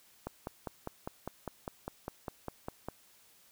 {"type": "click train", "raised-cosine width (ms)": 1, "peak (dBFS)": -23, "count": 14, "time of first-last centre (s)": [0.27, 2.886], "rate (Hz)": 4.97, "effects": ["white hiss -63 dBFS RMS until 3.51 s"]}